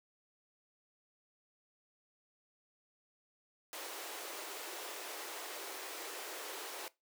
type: high-pass noise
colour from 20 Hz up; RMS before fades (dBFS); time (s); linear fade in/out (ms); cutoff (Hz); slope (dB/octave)
pink; -45; 3.73-6.88; 0; 340; 48
effects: noise-tail reverb RT60 0.2 s tail -20 dB re dry